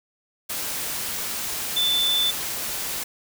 sine tone in noise, 3520 Hz, A7, in tune, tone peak -19 dBFS, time 1.76-2.31 s, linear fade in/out 10 ms, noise white, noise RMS -29 dBFS, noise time 0.49-3.04 s, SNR +7 dB, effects none

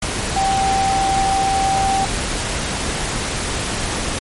sine tone in noise, 778 Hz, G5, 13 cents flat, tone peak -15 dBFS, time 0.36-2.05 s, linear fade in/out 5 ms, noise pink, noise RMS -22 dBFS, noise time 0.02-4.19 s, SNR +4 dB, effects MP3 48 kbps

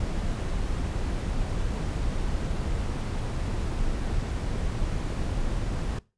brown noise, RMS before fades -28 dBFS, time 0-5.99 s, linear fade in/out 5 ms, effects noise-tail reverb RT60 0.3 s tail -21 dB re dry + resampled to 22050 Hz

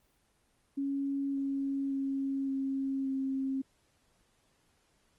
sine tone with pitch steps, 277.2 / 274.8 / 272.4 / 270.1 / 267.8 Hz, C#4 / C#4 / C#4 / C#4 / C4, 0 / -15 / -30 / -45 / +40 cents, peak -30 dBFS, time 0.77-3.62 s, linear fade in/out 10 ms, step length 570 ms, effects pink hiss -71 dBFS RMS until 5.18 s + Opus 24 kbps

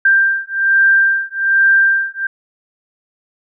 sine beating tone pair, 1580 / 1581.2 Hz, G6 / G6, +13 / +15 cents, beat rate 1.2 Hz, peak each -13 dBFS, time 0.05-2.27 s, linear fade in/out 5 ms, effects none

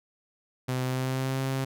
sawtooth tone with pitch glide, 128.1 to 133.46 Hz, C3 to C3, -36 to +35 cents, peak -23 dBFS, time 0.68-1.65 s, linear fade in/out 10 ms, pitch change +71 cents, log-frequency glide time 0.82-1.41 s, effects none

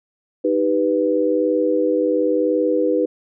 sine chord, Eb augmented, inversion none, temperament equal, 311.1 / 392 / 493.9 Hz, Eb4 / G4 / B4, 0 / 0 / 0 cents, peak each -20 / -22 / -18 dBFS, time 0.44-3.06 s, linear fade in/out 10 ms, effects none

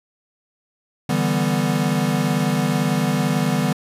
square chord, E minor seventh, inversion third, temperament equal, 146.83 / 164.81 / 196 / 246.9 Hz, D3 / E3 / G3 / B3, 0 / 0 / 0 / 0 cents, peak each -24 dBFS, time 1.09-3.73 s, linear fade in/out 5 ms, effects resampled to 32000 Hz

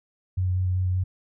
sine tone with vibrato, 91.9 Hz, F#2, 11 cents flat, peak -21 dBFS, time 0.37-1.04 s, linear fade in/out 10 ms, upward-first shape square, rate 5.2 Hz, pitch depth 11 cents each way, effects none

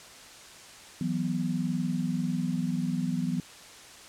sine chord, E suspended second, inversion none, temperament equal, 164.81 / 185 / 246.9 Hz, E3 / F#3 / B3, 0 / 0 / 0 cents, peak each -31 dBFS, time 1.01-3.4 s, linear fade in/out 2 ms, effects white hiss -48 dBFS RMS until 4.08 s + low-pass 8000 Hz 12 dB/octave

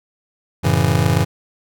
square chord, F# minor seventh, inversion none, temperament just, 92.5 / 111 / 138.75 / 166.5 Hz, F#2 / A2 / C#3 / E3, 0 / +16 / +2 / +18 cents, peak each -20 dBFS, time 0.63-1.25 s, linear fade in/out 20 ms, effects none

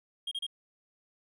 triangle tone bursts, 3235 Hz, G#7, 46 cents flat, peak -31 dBFS, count 3, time 0.27-0.466 s, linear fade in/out 5 ms, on 44 ms, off 32 ms, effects none

